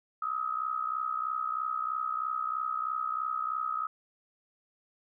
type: tone with amplitude modulation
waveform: sine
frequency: 1273 Hz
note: D#6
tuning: 39 cents sharp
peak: -26 dBFS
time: 0.22-3.87 s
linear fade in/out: 5 ms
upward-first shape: sine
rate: 63.1 Hz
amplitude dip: 80%
effects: none